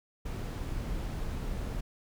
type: noise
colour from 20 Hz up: brown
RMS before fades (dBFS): -35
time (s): 0.25-1.81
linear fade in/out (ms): 10
effects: none